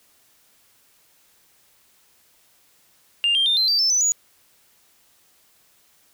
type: tone with pitch steps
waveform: sine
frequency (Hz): 2803 / 3183 / 3614 / 4104 / 4660 / 5291 / 6008 / 6823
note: F7 / G7 / A7 / C8 / D8 / E8 / F#8 / G#8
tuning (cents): +6 / +26 / +46 / -34 / -14 / +6 / +26 / +46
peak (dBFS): -15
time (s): 3.24-4.12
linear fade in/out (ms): 0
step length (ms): 110
effects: tanh soft clip ceiling -13 dBFS + white hiss -59 dBFS RMS until 6.13 s